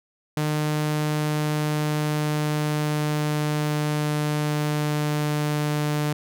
sawtooth tone with pitch glide, 151.5 to 149.24 Hz, D#3 to D3, -46 to +28 cents, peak -18 dBFS, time 0.37-6.13 s, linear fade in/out 2 ms, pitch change -26 cents, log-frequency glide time 0.88-5.83 s, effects none

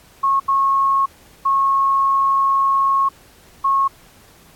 sine tone bursts at uneven times, 1092 Hz, C#6, 26 cents flat, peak -13 dBFS, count 4, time 0.23-0.4 / 0.48-1.06 / 1.45-3.09 / 3.64-3.88 s, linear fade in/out 10 ms, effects pink hiss -49 dBFS RMS until 4.55 s + AAC 64 kbps

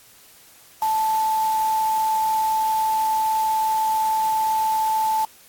sine tone in noise, 877 Hz, A5, 6 cents flat, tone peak -18 dBFS, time 0.82-5.25 s, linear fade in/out 2 ms, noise white, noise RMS -36 dBFS, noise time 0.82-5.25 s, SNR +15 dB, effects white hiss -50 dBFS RMS until 5.48 s + AAC 64 kbps

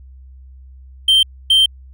triangle tone bursts at uneven times, 3136 Hz, G7, in tune, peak -7 dBFS, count 2, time 1.08-1.23 / 1.5-1.66 s, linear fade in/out 5 ms, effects added 65 Hz sine -37 dBFS peak until 1.93 s

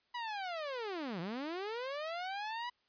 sawtooth linear two-way sweep, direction down then up, 987.8 to 160 to 987.8 Hz, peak -34 dBFS, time 0.14-2.7 s, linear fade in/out 10 ms, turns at 1.2 s, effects white hiss -75 dBFS RMS until 2.88 s + resampled to 11025 Hz

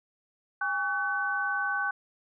sine tone cluster, 811 / 1132 / 1515 Hz, G#5 / C#6 / F#6, -41 / +36 / +40 cents, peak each -34 / -34 / -28 dBFS, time 0.61-1.91 s, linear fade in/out 5 ms, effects none

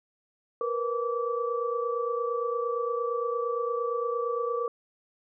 sine tone cluster, 470.3 / 499 / 1157 Hz, A#4 / B4 / D6, +15 / +18 / -26 cents, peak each -29 / -33 / -32 dBFS, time 0.61-4.68 s, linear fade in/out 2 ms, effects none

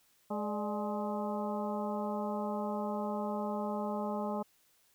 harmonic tone with a mistuned harmonic, 210 Hz, G#3, 19 cents sharp, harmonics 1 / 2 / 3 / 4 / 5 / 6, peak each -36 / -41 / -39 / -40 / -44 / -47 dBFS, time 0.3-4.43 s, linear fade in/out 10 ms, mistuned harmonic 3, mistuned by -83 cents, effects white hiss -69 dBFS RMS until 4.94 s

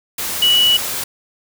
sine tone in noise, 2940 Hz, F#7, 12 cents flat, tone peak -10 dBFS, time 0.42-0.77 s, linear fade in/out 5 ms, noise white, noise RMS -23 dBFS, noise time 0.18-1.04 s, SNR +10 dB, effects none

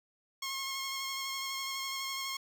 10% pulse tone with vibrato, 1080 Hz, C#6, 45 cents flat, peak -27 dBFS, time 0.42-2.37 s, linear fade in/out 5 ms, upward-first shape square, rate 12 Hz, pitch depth 14 cents each way, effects none

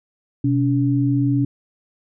sine tone pair together, 126.37 / 283.7 Hz, B2 / C#4, +40 / +40 cents, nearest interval octave + major second, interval 1400 cents, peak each -18 dBFS, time 0.44-1.45 s, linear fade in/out 5 ms, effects none

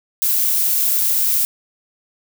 violet noise, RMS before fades -17 dBFS, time 0.22-1.45 s, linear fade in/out 0 ms, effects none

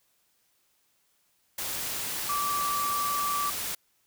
sine tone in noise, 1161 Hz, D6, 20 cents flat, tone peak -27 dBFS, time 2.29-3.5 s, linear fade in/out 5 ms, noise white, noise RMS -33 dBFS, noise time 1.58-3.75 s, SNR +3 dB, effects white hiss -70 dBFS RMS until 4.06 s

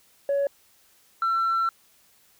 sine tone pair in turn, 561 / 1346.7 Hz, C#5 / E6, +21 / +37 cents, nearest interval octave + minor third, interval 1516 cents, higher second, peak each -19 dBFS, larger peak neither, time 0.29-0.47 / 1.22-1.69 s, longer second, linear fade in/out 2 ms, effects tanh soft clip ceiling -19 dBFS + white hiss -60 dBFS RMS until 2.39 s

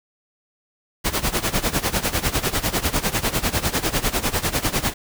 pink noise with tremolo, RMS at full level -19 dBFS, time 1.04-4.94 s, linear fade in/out 20 ms, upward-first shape sine, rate 10 Hz, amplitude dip 85%, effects none

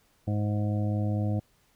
harmonic tone, 104.4 Hz, G#2, 10 cents sharp, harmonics 1 / 2 / 3 / 5 / 6 / 7, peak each -26 / -32 / -36 / -40 / -42 / -43 dBFS, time 0.27-1.4 s, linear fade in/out 10 ms, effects pink hiss -66 dBFS RMS until 1.75 s

